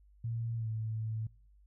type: tone with pitch glide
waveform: sine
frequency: 115.3 to 110.54 Hz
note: A#2 to A2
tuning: -19 to +8 cents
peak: -33 dBFS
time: 0.24-1.27 s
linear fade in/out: 5 ms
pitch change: -73 cents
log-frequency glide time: 0.56-0.67 s
effects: noise-tail reverb RT60 0.6 s tail -26 dB re dry + added 50 Hz sine -59 dBFS peak until 1.66 s